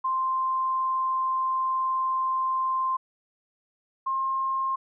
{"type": "tone pair in turn", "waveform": "sine", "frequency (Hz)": [1046.5, 1064.8], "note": ["C6", "C6"], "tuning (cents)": [0, 30], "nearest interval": "unison", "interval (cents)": 30, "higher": "second", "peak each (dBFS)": [-23, -24], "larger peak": "first", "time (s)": [[0.04, 2.97], [4.06, 4.76]], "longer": "first", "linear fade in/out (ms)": 10, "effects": []}